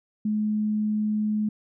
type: tone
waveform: sine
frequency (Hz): 212.7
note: G#3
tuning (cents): +42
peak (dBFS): -22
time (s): 0.25-1.49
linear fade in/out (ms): 5
effects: none